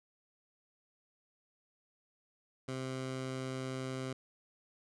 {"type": "tone", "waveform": "15% pulse", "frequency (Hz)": 130.81, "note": "C3", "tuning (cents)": 0, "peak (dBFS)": -31, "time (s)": [2.68, 4.13], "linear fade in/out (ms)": 5, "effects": ["resampled to 22050 Hz"]}